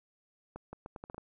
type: accelerating click train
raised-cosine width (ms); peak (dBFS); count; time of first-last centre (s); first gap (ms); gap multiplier
1; -29; 8; 0.56-1.181; 170; 0.77
effects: none